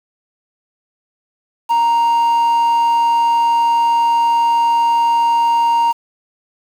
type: tone with quantisation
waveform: triangle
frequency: 932.3 Hz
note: A#5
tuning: in tune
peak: -9 dBFS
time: 1.69-5.93 s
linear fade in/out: 20 ms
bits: 6
effects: none